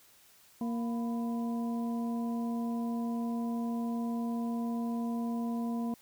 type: harmonic tone with a mistuned harmonic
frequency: 233.1 Hz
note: A#3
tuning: in tune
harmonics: 1 / 2 / 3 / 4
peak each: -31 / -45 / -44 / -46 dBFS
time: 0.61-5.94 s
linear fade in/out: 2 ms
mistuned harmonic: 4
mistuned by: +110 cents
effects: white hiss -61 dBFS RMS until 6.01 s